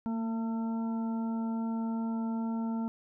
harmonic tone with a mistuned harmonic, 225.1 Hz, A3, 40 cents sharp, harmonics 1 / 2 / 3 / 4 / 6, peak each -30 / -48 / -47 / -43 / -52 dBFS, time 0.06-2.88 s, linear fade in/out 0 ms, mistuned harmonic 1, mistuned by +17 cents, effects none

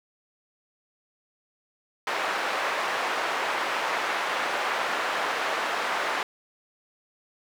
white band-pass noise, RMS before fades -28 dBFS, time 2.07-6.23 s, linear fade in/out 2 ms, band 540 to 1600 Hz, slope 12 dB/octave, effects none

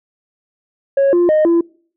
sine tone with pitch steps, 551 / 349.1 / 617 / 338 Hz, C#5 / F4 / D#5 / E4, -11 / -1 / -15 / +43 cents, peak -7 dBFS, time 0.97-1.61 s, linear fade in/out 5 ms, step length 160 ms, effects noise-tail reverb RT60 0.5 s tail -26 dB re dry + tanh soft clip ceiling -8 dBFS

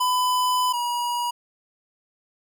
square tone pair in turn, 1002 / 962.3 Hz, B5 / B5, +25 / -45 cents, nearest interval minor second, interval 70 cents, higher first, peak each -20 / -24 dBFS, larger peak first, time 0-0.73 / 0.73-1.31 s, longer first, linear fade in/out 10 ms, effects none

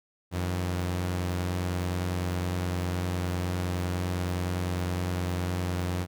sawtooth tone pair together, 89.8 / 160 Hz, F2 / D#3, +49 / +49 cents, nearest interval minor seventh, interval 1000 cents, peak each -24 / -34 dBFS, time 0.31-6.07 s, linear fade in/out 50 ms, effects none

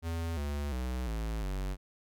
square tone with pitch steps, 83 / 72.26 / 62.9 / 54.76 / 47.67 Hz, E2 / D2 / B1 / A1 / G1, +12 / -27 / +32 / -8 / -48 cents, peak -33 dBFS, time 0.02-1.77 s, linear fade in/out 50 ms, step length 350 ms, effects none

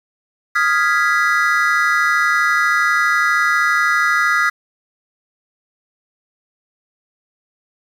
triangle chord, F half-diminished seventh, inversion third, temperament equal, 1244.5 / 1396.9 / 1661.2 / 1975.5 Hz, Eb6 / F6 / Ab6 / Cb7, 0 / 0 / 0 / 0 cents, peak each -17 dBFS, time 0.55-4.5 s, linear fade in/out 10 ms, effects 7-bit

